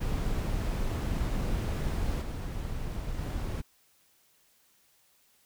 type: noise with level steps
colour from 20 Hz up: brown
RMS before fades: -30 / -35 / -33 dBFS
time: 0-3.62 s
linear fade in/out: 20 ms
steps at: 2.21 / 3.18 s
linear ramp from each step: 10 ms
effects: white hiss -66 dBFS RMS until 5.45 s